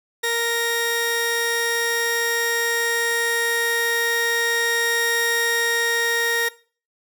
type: tone pair together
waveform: sawtooth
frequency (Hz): 466.2 / 1864.7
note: A#4 / A#6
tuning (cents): 0 / 0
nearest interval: 2 octaves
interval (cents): 2400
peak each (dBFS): -20 / -18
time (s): 0.23-6.49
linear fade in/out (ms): 10
effects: noise-tail reverb RT60 0.4 s tail -19 dB re dry